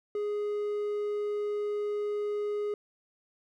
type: tone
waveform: triangle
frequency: 415.3 Hz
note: G#4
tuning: in tune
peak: -27 dBFS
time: 0.15-2.74 s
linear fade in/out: 2 ms
effects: none